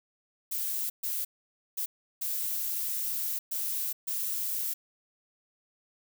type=noise bursts at uneven times; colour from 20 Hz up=violet; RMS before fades=-32 dBFS; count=6; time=0.51-0.9 / 1.03-1.25 / 1.77-1.86 / 2.21-3.39 / 3.51-3.93 / 4.07-4.74 s; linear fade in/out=10 ms; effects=none